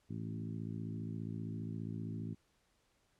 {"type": "harmonic tone with a mistuned harmonic", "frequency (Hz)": 55, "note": "A1", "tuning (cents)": 0, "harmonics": [2, 3, 4, 5, 6, 7], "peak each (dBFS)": [-43, -44, -45, -49, -53, -57], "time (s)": [0.09, 2.35], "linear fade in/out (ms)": 20, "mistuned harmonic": 2, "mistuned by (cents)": -27, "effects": ["pink hiss -75 dBFS RMS until 3.19 s", "low-pass 10000 Hz 12 dB/octave"]}